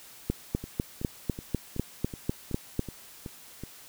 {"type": "two click trains", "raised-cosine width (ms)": 3, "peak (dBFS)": [-24, -13], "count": [9, 11], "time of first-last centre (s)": [[0.64, 3.636], [0.3, 2.794]], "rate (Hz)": [2.67, 4.01], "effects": ["white hiss -50 dBFS RMS until 3.88 s"]}